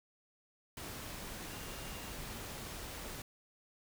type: tone in noise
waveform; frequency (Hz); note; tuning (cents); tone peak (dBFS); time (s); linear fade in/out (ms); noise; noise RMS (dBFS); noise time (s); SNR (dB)
sine; 2800; F7; +4; -56; 1.5-2.13; 2; pink; -45; 0.77-3.22; -14
effects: none